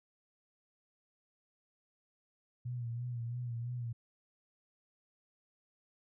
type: tone with vibrato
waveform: sine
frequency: 120 Hz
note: B2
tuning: 49 cents flat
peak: -36 dBFS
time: 2.65-3.93 s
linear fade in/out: 10 ms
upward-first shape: sine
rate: 3 Hz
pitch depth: 54 cents each way
effects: none